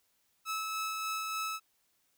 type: tone with tremolo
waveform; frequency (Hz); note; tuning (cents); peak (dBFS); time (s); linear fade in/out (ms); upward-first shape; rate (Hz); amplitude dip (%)
sawtooth; 1300; E6; -24; -29; 0.45-1.6; 50; sine; 3.4; 25
effects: white hiss -74 dBFS RMS until 2.17 s